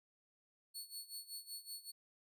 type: tone with tremolo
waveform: 20% pulse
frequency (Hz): 4409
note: C#8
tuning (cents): -10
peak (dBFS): -38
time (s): 0.74-1.92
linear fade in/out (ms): 20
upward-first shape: sine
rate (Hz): 5.3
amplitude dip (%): 85
effects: none